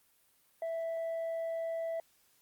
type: tone with tanh clipping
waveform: sine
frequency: 659.3 Hz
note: E5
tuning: in tune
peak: -34 dBFS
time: 0.62-2 s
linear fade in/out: 2 ms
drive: 2 dB
effects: white hiss -69 dBFS RMS until 2.41 s + Opus 32 kbps